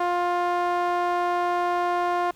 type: tone with band-pass filter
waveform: sawtooth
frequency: 352.4 Hz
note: F4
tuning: 16 cents sharp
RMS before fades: -24 dBFS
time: 0-2.31 s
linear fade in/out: 5 ms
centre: 870 Hz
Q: 1.9
effects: pink hiss -56 dBFS RMS until 2.35 s